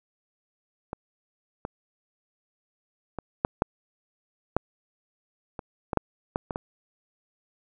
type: clicks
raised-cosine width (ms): 1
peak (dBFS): -18 / -17 / -18 / -7 / -6 / -7 / -20 / -13 / -6 / -11 / -17 / -16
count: 12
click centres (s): 0.931 / 1.651 / 3.187 / 3.449 / 3.621 / 4.566 / 5.592 / 5.932 / 5.973 / 6.359 / 6.508 / 6.559
effects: none